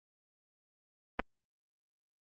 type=clicks; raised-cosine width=0.5 ms; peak=-16 dBFS; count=2; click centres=1.194 / 1.198 s; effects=Opus 32 kbps